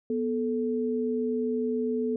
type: tone pair together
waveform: sine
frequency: 244.9 / 436.3 Hz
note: B3 / A4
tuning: -14 / -15 cents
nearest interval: minor seventh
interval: 999 cents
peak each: -28 dBFS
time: 0.1-2.16 s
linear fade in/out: 2 ms
effects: none

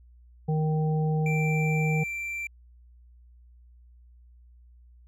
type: harmonic tone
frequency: 155.56 Hz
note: D#3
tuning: in tune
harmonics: 1 / 3 / 5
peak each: -23 / -33 / -36 dBFS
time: 0.48-2.04 s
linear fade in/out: 10 ms
type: tone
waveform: triangle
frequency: 2351 Hz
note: D7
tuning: 1 cent sharp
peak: -29 dBFS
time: 1.26-2.47 s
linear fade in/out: 2 ms
effects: added 60 Hz sine -51 dBFS peak until 5.07 s

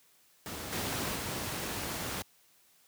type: noise with level steps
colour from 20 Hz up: pink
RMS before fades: -40 / -34 / -36 dBFS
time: 0.46-2.22 s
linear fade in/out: 0 ms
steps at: 0.72 / 1.15 s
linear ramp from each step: 10 ms
effects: white hiss -65 dBFS RMS until 2.87 s + high-pass 80 Hz 12 dB/octave

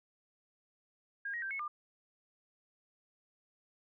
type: tone with pitch steps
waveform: sine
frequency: 1622 / 1887 / 1575 / 2192 / 1200 Hz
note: G#6 / A#6 / G6 / C#7 / D6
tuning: -41 / +21 / +8 / -20 / +37 cents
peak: -36 dBFS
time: 1.25-1.68 s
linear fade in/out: 5 ms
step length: 86 ms
effects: none

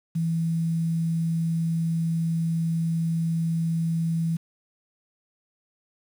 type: tone with quantisation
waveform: sine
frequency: 164.81 Hz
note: E3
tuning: in tune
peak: -22 dBFS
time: 0.15-4.37 s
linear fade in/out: 10 ms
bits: 8
effects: none

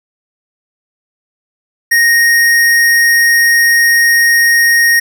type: tone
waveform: square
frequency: 1864 Hz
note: A#6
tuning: 1 cent flat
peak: -7 dBFS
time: 1.91-5 s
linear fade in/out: 10 ms
effects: none

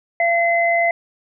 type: tone pair together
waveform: sine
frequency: 683 / 2047 Hz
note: F5 / C7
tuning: -39 / -38 cents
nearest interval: octave + perfect fifth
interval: 1901 cents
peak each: -16 / -18 dBFS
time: 0.2-0.91 s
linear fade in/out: 2 ms
effects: none

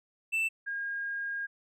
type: tone pair in turn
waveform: triangle / sine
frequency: 2660 / 1623.1 Hz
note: E7 / G#6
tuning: +15 / -40 cents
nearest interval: major sixth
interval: 855 cents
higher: first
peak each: -25 / -32 dBFS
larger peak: first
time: 0.32-0.49 / 0.66-1.47 s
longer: second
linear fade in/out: 20 ms
effects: none

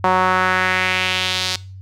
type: tone with band-pass filter sweep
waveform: sawtooth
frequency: 185 Hz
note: F#3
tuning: in tune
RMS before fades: -18 dBFS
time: 0.04-1.56 s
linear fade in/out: 2 ms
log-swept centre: 940 to 4600 Hz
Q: 2.1
effects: noise-tail reverb RT60 0.4 s tail -21 dB re dry + added 95 Hz sine -33 dBFS peak until 1.81 s

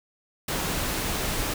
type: noise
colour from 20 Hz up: pink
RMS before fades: -28 dBFS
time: 0.48-1.54 s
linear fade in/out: 5 ms
effects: none

